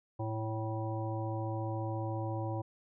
harmonic tone with a mistuned harmonic, 110.7 Hz, A2, 11 cents sharp, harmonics 1 / 3 / 5 / 7 / 9, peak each -35 / -40 / -42 / -43 / -45 dBFS, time 0.19-2.62 s, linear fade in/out 10 ms, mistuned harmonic 9, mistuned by -46 cents, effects none

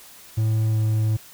triangle tone with pitch glide, 110 to 108.93 Hz, A2 to A2, 0 to -17 cents, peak -16 dBFS, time 0.37-1.17 s, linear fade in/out 10 ms, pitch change -17 cents, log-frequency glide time 0.71-0.78 s, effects white hiss -46 dBFS RMS until 1.33 s

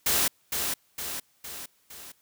white noise with echo, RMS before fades -24 dBFS, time 0.06-0.28 s, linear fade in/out 5 ms, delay 460 ms, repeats 4, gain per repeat -5 dB, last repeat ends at 2.12 s, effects white hiss -66 dBFS RMS until 2.21 s

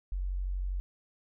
sine tone, 46.25 Hz, F#1, in tune, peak -30 dBFS, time 0.12-0.8 s, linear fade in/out 0 ms, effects none

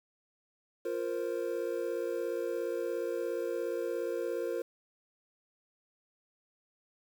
triangle chord, F suspended fourth, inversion none, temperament equal, 349.2 / 466.2 / 523.3 Hz, F4 / Bb4 / C5, 0 / 0 / 0 cents, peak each -35 / -33 / -35 dBFS, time 0.85-4.62 s, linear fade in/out 5 ms, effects 9-bit

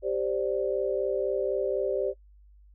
sine chord, G suspended fourth, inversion none, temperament equal, 392 / 523.3 / 587.3 Hz, G4 / C5 / D5, 0 / 0 / 0 cents, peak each -29 / -30 / -30 dBFS, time 0.02-2.14 s, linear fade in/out 50 ms, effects noise-tail reverb RT60 0.1 s tail -20 dB re dry + added 50 Hz sine -52 dBFS peak until 2.74 s

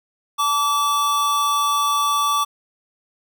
square tone pair together, 880 / 1154.4 Hz, A5 / D6, 0 / -30 cents, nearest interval perfect fourth, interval 470 cents, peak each -28 / -18 dBFS, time 0.38-2.45 s, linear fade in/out 20 ms, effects none

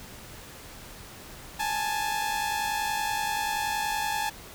sawtooth tone pair together, 829.5 / 880 Hz, G#5 / A5, -2 / 0 cents, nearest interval minor second, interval 102 cents, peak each -26 dBFS, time 1.59-4.3 s, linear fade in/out 10 ms, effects pink hiss -45 dBFS RMS until 4.54 s

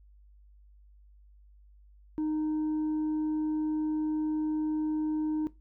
triangle tone with tanh clipping, 308.5 Hz, D#4, 15 cents flat, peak -28 dBFS, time 2.18-5.47 s, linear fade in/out 0 ms, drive 7 dB, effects noise-tail reverb RT60 0.2 s tail -17 dB re dry + added 50 Hz sine -54 dBFS peak until 5.6 s

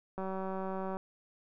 click train, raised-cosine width 1 ms, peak -25 dBFS, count 151, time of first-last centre 0.18-0.969 s, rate 190 Hz, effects none

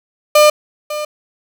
35% pulse tone with echo, 601 Hz, D5, 40 cents sharp, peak -4 dBFS, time 0.35-0.5 s, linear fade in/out 5 ms, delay 550 ms, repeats 1, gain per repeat -14 dB, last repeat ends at 1.05 s, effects none

